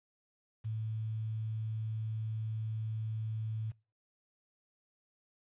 sine tone with quantisation, 110 Hz, A2, in tune, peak -34 dBFS, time 0.64-3.72 s, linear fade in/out 20 ms, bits 10, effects noise-tail reverb RT60 0.3 s tail -22 dB re dry + resampled to 8000 Hz

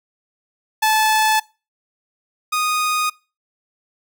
sawtooth tone pair in turn, 869 / 1239.6 Hz, A5 / D#6, -22 / -7 cents, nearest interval tritone, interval 615 cents, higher second, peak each -10 / -14 dBFS, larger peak first, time 0.82-1.4 / 2.52-3.1 s, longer neither, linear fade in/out 10 ms, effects noise-tail reverb RT60 0.3 s tail -22 dB re dry

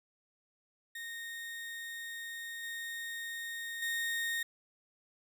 35% pulse tone with level steps, 1851 Hz, A#6, 13 cents flat, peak -39 / -37 / -31 dBFS, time 0.95-4.43 s, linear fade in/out 5 ms, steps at 2.63 / 3.82 s, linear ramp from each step 5 ms, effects none

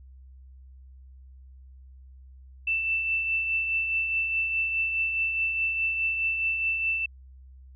sine tone with tremolo, 2662 Hz, E7, 16 cents sharp, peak -22 dBFS, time 2.67-7.06 s, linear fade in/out 5 ms, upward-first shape triangle, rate 4.8 Hz, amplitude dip 45%, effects added 65 Hz sine -46 dBFS peak until 7.75 s

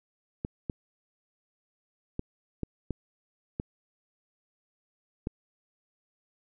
clicks, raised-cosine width 3 ms, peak -18 dBFS, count 7, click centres 0.449 / 0.698 / 2.194 / 2.633 / 2.907 / 3.599 / 5.271 s, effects none

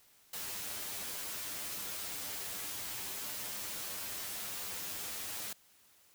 white noise with comb filter, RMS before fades -41 dBFS, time 0.33-5.53 s, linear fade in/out 5 ms, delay 10 ms, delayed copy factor +0.55, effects white hiss -65 dBFS RMS until 6.14 s

